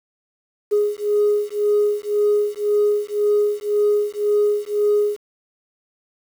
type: beating tone pair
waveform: sine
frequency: 414.5 / 416.4 Hz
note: G#4 / G#4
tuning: -3 / +5 cents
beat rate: 1.9 Hz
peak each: -18 dBFS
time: 0.71-5.17 s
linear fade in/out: 20 ms
effects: tanh soft clip ceiling -10 dBFS + 7-bit